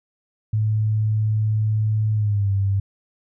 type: tone with pitch glide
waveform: sine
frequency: 108 to 98.47 Hz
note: A2 to G2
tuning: -32 to +8 cents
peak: -17 dBFS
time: 0.53-2.8 s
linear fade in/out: 5 ms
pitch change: -160 cents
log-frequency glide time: 2.13-2.51 s
effects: none